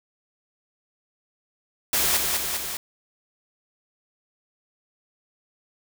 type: noise with echo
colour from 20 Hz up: white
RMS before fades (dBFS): -22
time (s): 1.93-2.17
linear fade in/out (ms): 2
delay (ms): 200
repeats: 3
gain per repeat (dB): -3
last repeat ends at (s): 2.77
effects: none